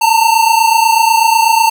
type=tone pair together; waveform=square; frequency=888 / 916.1 Hz; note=A5 / A#5; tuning=+16 / -30 cents; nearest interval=minor second; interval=54 cents; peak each=-11 dBFS; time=0.01-1.7 s; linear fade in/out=10 ms; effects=none